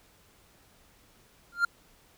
triangle tone with exponential growth, 1395 Hz, F6, 2 cents flat, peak -16 dBFS, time 1.52-1.65 s, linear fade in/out 5 ms, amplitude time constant 28 ms, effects pink hiss -61 dBFS RMS until 2.17 s

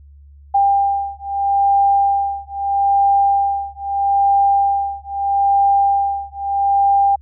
sine beating tone pair, 796 / 796.78 Hz, G5 / G5, +26 / +28 cents, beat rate 0.78 Hz, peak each -16 dBFS, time 0.54-7.16 s, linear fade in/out 10 ms, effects added 71 Hz sine -40 dBFS peak until 7.21 s

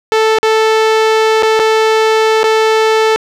sawtooth tone with dropouts, 440 Hz, A4, in tune, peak -4 dBFS, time 0.12-3.16 s, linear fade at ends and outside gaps 0 ms, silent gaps 0.386-0.43 / 1.424-1.431 / 1.593-1.598 / 2.432-2.441 s, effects low-pass 5000 Hz 12 dB/octave + 7-bit

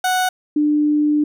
30% pulse / sine tone pair in turn, 739 / 298.1 Hz, F#5 / D4, -2 / +26 cents, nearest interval octave + major third, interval 1572 cents, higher first, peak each -13 dBFS, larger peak neither, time 0.04-0.29 / 0.56-1.24 s, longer second, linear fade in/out 5 ms, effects none

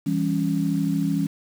sine chord, C# diminished, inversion first, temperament just, 166.31 / 199.57 / 277.2 Hz, E3 / G3 / C#4, +16 / +31 / 0 cents, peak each -24 / -26 / -24 dBFS, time 0.06-1.27 s, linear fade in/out 10 ms, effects 7-bit

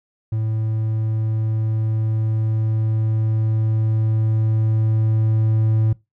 triangle tone with level ramp, 110 Hz, A2, in tune, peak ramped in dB -17 to -12 dBFS, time 0.32-5.93 s, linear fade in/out 5 ms, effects noise-tail reverb RT60 0.2 s tail -21 dB re dry

